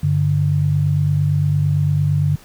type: tone pair together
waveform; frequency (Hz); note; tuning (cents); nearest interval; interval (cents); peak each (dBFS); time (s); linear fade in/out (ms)
sine; 98 / 146.83; G2 / D3; 0 / 0; perfect fifth; 700; -19 / -15; 0.03-2.36; 5
effects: pink hiss -46 dBFS RMS until 2.44 s